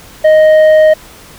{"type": "tone with tanh clipping", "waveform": "sine", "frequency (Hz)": 622.3, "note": "D#5", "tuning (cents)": 0, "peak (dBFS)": -4, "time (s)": [0.24, 0.94], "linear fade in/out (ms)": 10, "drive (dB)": 6, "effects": ["pink hiss -36 dBFS RMS until 1.38 s"]}